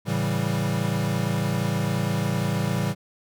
square chord, A dominant seventh, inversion none, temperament equal, 110 / 138.59 / 164.81 / 196 Hz, A2 / C#3 / E3 / G3, 0 / 0 / 0 / 0 cents, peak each -29 dBFS, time 0.05-2.95 s, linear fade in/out 50 ms, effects none

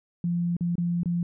sine tone with dropouts, 172.9 Hz, F3, 17 cents flat, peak -23 dBFS, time 0.24-1.23 s, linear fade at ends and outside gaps 2 ms, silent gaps 0.567-0.608 / 0.755-0.781 / 1.033-1.057 s, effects none

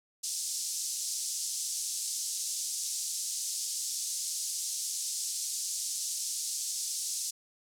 pink band-pass noise, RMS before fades -35 dBFS, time 0.23-7.31 s, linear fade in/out 10 ms, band 5300 to 9600 Hz, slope 24 dB/octave, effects none

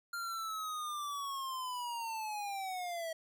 square linear sweep, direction down, 1400 to 643 Hz, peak -38 dBFS, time 0.13-3.13 s, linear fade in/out 5 ms, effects none

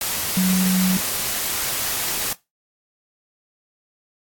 sine tone in noise, 185 Hz, F#3, in tune, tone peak -15 dBFS, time 0.37-0.97 s, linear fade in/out 2 ms, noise white, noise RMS -24 dBFS, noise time 0.01-2.33 s, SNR +6 dB, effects noise-tail reverb RT60 0.2 s tail -18 dB re dry + AAC 64 kbps

